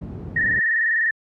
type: low-pass noise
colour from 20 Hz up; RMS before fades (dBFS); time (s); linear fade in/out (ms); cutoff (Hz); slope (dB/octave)
white; -32; 0.01-0.6; 10; 180; 12
type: tone with vibrato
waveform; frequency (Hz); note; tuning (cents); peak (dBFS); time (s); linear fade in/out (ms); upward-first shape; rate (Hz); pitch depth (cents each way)
sine; 1818; A#6; -44; -17; 0.36-1.11; 5; square; 20; 53
effects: high-pass 60 Hz 12 dB/octave